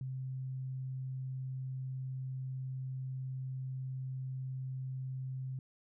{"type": "tone", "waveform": "sine", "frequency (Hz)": 130.81, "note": "C3", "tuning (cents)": 0, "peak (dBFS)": -37, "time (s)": [0.01, 5.59], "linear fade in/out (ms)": 2, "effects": []}